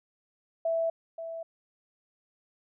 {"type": "tone pair in turn", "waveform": "sine", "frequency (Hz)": [659.3, 659.3], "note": ["E5", "E5"], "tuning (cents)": [0, 0], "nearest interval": "unison", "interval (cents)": 0, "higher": "neither", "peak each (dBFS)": [-25, -35], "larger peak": "first", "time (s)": [[0.65, 0.9], [1.18, 1.43]], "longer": "neither", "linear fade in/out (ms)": 5, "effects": []}